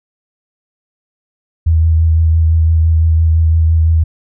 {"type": "tone with vibrato", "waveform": "sine", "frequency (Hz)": 80.9, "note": "E2", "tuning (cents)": -32, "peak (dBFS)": -7, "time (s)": [1.66, 4.04], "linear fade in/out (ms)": 10, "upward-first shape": "triangle", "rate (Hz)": 5.9, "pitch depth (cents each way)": 26, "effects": []}